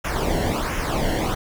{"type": "noise with flanger", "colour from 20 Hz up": "brown", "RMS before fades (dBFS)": -23, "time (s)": [0.04, 1.35], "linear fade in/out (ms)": 10, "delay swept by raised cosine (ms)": [0.23, 0.83], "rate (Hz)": 1.4, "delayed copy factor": -0.75, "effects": []}